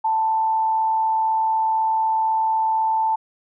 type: tone with frequency modulation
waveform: sine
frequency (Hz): 884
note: A5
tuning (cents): +8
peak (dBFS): -17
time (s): 0.04-3.16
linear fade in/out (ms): 10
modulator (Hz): 126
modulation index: 0.21
effects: none